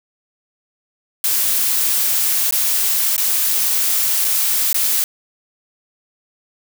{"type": "noise with dropouts", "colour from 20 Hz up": "blue", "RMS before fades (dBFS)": -17, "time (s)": [1.24, 5.04], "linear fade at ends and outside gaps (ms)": 1, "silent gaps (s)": [[2.509, 2.524], [3.165, 3.179], [4.245, 4.248], [4.729, 4.744]], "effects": []}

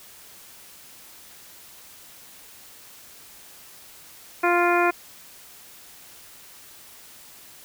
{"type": "harmonic tone", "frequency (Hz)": 349.2, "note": "F4", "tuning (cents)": 0, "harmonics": [1, 2, 3, 4, 5, 6, 7], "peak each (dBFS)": [-22, -23, -25, -25, -30, -32, -28], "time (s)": [4.43, 4.91], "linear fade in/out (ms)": 10, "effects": ["white hiss -47 dBFS RMS until 7.64 s"]}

